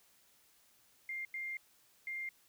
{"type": "tone bursts at uneven times", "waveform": "sine", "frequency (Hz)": 2109, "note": "C7", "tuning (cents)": 13, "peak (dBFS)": -38, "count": 3, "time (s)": [[1.09, 1.25], [1.34, 1.57], [2.07, 2.29]], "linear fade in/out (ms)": 2, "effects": ["white hiss -68 dBFS RMS until 2.48 s"]}